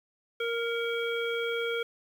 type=harmonic tone with a mistuned harmonic; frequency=466.2 Hz; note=A#4; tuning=in tune; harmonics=1 / 3 / 5 / 7; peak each=-30 / -35 / -37 / -38 dBFS; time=0.4-1.83 s; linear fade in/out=5 ms; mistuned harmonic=5; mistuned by=-41 cents; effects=9-bit

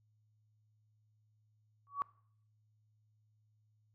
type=tone with exponential growth; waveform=sine; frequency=1130 Hz; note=C#6; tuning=33 cents sharp; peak=-28 dBFS; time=1.87-2.02 s; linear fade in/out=0 ms; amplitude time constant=32 ms; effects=noise-tail reverb RT60 0.6 s tail -22 dB re dry + added 107 Hz sine -70 dBFS peak until 3.94 s

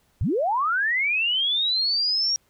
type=linear sweep; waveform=sine; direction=up; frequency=61.74 to 5650 Hz; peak=-20 dBFS; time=0.21-2.36 s; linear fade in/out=0 ms; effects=pink hiss -65 dBFS RMS until 2.49 s

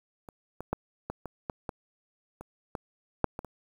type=clicks; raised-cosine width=1 ms; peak=-30 / -23 / -14 / -19 / -23 / -18 / -19 / -28 / -19 / -8 / -21 / -27 dBFS; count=12; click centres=0.288 / 0.606 / 0.73 / 1.1 / 1.257 / 1.498 / 1.692 / 2.41 / 2.752 / 3.243 / 3.391 / 3.447 s; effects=8-bit

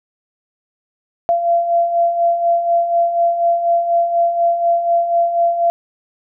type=beating tone pair; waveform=sine; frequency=681 / 685.1 Hz; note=F5 / F5; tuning=-44 / -33 cents; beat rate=4.1 Hz; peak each=-21 / -13 dBFS; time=1.29-5.7 s; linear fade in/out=0 ms; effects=none

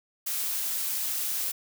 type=noise; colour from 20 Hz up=blue; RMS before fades=-30 dBFS; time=0.26-1.52 s; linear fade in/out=10 ms; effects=none

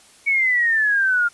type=exponential sweep; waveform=sine; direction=down; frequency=2248 to 1396.9 Hz; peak=-15 dBFS; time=0.26-1.29 s; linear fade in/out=20 ms; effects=white hiss -50 dBFS RMS until 1.33 s + resampled to 24000 Hz

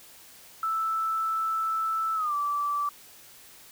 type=tone with pitch glide; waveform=sine; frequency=1318.5 to 1161.2 Hz; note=E6 to D6; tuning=0 to -20 cents; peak=-25 dBFS; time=0.63-2.89 s; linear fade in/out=2 ms; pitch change=-220 cents; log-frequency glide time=2.15-2.34 s; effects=white hiss -51 dBFS RMS until 3.71 s

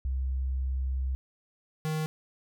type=tone pair in turn; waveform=sine / square; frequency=65.41 / 156.11 Hz; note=C2 / D#3; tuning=0 / +6 cents; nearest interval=octave + minor third; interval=1506 cents; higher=second; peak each=-27 / -29 dBFS; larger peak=first; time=0.05-1.15 / 1.85-2.06 s; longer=first; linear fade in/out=0 ms; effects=none

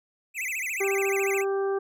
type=tone with vibrato; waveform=square; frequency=2308 Hz; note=D7; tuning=31 cents flat; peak=-29 dBFS; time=0.34-1.45 s; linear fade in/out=50 ms; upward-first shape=sine; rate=14 Hz; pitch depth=260 cents each way
type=harmonic tone; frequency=392 Hz; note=G4; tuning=in tune; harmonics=1 / 2 / 3 / 4; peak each=-24 / -35 / -38 / -41 dBFS; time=0.8-1.79 s; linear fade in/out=10 ms
effects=none

